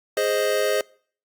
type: chord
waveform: square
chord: Ab major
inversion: none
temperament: equal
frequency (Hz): 415.3 / 523.3 / 622.3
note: Ab4 / C5 / Eb5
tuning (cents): 0 / 0 / 0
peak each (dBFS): -25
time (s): 0.17-0.81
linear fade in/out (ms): 2
effects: noise-tail reverb RT60 0.5 s tail -25 dB re dry + Opus 48 kbps